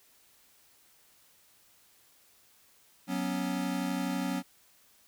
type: chord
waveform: square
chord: F# suspended fourth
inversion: none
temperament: equal with one note detuned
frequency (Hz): 185 / 245.2 / 277.2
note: F#3 / B3 / C#4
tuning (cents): 0 / -12 / 0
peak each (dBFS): -35 / -36 / -35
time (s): 3.07-4.43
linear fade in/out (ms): 50
effects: white hiss -63 dBFS RMS until 5.07 s

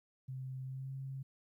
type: tone with pitch glide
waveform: sine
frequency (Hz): 130.81 to 134.41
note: C3 to C3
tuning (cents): 0 to +47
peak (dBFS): -40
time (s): 0.28-1.23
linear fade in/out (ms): 10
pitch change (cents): +47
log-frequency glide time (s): 0.64-0.92
effects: 13-bit

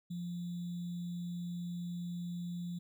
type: tone with sample-and-hold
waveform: sine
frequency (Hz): 174.61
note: F3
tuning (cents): 0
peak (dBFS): -37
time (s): 0.1-2.79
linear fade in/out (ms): 10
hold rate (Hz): 3675
effects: none

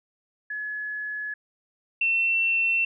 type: tone pair in turn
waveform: sine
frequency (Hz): 1700 / 2699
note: G#6 / E7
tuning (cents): +40 / +40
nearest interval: minor sixth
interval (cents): 800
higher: second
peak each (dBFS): -29 / -20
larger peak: second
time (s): 0.5-1.34 / 2.01-2.85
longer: neither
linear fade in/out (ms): 5
effects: none

